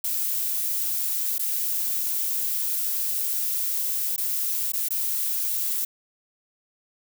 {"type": "noise with dropouts", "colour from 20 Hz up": "violet", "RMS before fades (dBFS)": -26, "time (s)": [0.04, 5.85], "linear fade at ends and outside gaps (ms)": 5, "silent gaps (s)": [[1.383, 1.393], [4.163, 4.179], [4.721, 4.734], [4.886, 4.905]], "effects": []}